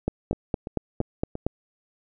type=two click trains; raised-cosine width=2 ms; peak=-10 / -19 dBFS; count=7 / 4; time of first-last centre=0.08-1.466 / 0.33-1.354 s; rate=4.33 / 2.93 Hz; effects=none

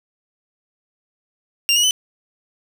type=tone with pitch steps; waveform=25% pulse; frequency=2787 / 2900 / 3018 Hz; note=F7 / F#7 / F#7; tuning=-4 / -35 / +34 cents; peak=-10 dBFS; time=1.69-1.909 s; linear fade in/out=0 ms; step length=73 ms; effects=none

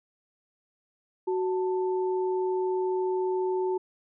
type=tone pair together; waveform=sine; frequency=371.6 / 886 Hz; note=F#4 / A5; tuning=+7 / +12 cents; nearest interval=octave + minor third; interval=1505 cents; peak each=-25 / -34 dBFS; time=1.27-3.78 s; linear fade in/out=10 ms; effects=none

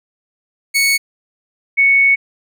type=tone pair in turn; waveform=sawtooth / sine; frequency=2217 / 2217 Hz; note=C#7 / C#7; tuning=0 / 0 cents; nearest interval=unison; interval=0 cents; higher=neither; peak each=-8 dBFS; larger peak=neither; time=0.74-0.98 / 1.77-2.16 s; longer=second; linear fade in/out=20 ms; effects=none

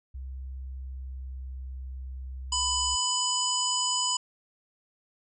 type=tone with pitch glide; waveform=sine; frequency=65.41 to 64.85 Hz; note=C2 to C2; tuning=0 to -15 cents; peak=-35 dBFS; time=0.14-2.96 s; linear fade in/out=10 ms; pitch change=-15 cents; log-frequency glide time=0.55-1.59 s
type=harmonic tone; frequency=997 Hz; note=B5; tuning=16 cents sharp; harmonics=1 / 3 / 5 / 7 / 8; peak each=-31 / -31 / -31 / -30 / -36 dBFS; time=2.52-4.17 s; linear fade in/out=5 ms
effects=none

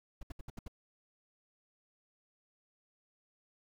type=noise bursts; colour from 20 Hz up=brown; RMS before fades=-43 dBFS; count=6; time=0.21-0.681 s; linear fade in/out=5 ms; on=21 ms; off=69 ms; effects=none

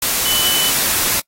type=tone in noise; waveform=sine; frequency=2992 Hz; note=F#7; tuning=19 cents sharp; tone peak=-19 dBFS; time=0.25-0.7 s; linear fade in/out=5 ms; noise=white; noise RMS=-17 dBFS; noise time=0.02-1.2 s; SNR=-5 dB; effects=noise-tail reverb RT60 0.1 s tail -23 dB re dry + AAC 48 kbps

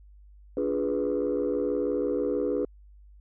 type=chord; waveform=sine; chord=D diminished seventh; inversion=none; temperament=equal with one note detuned; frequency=289.1 / 349.2 / 415.3 / 493.9 Hz; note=D4 / F4 / Ab4 / Cb5; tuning=-27 / 0 / 0 / 0 cents; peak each=-29 / -32 / -28 / -28 dBFS; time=0.57-2.65 s; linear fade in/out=2 ms; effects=tanh soft clip ceiling -19 dBFS + added 50 Hz sine -49 dBFS peak until 3.2 s

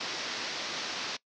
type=low-pass noise; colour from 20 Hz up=white; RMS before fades=-36 dBFS; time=0-1.17 s; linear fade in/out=10 ms; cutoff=5700 Hz; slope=48 dB/octave; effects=noise-tail reverb RT60 0.1 s tail -21 dB re dry + high-pass 200 Hz 12 dB/octave

